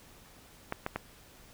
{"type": "clicks", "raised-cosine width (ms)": 0.5, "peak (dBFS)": -17, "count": 3, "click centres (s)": [0.724, 0.864, 0.96], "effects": ["pink hiss -56 dBFS RMS until 1.53 s"]}